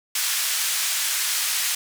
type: band-pass noise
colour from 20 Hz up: white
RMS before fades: -24 dBFS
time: 0.15-1.75 s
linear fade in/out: 5 ms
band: 1500 to 11000 Hz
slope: 12 dB/octave
effects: none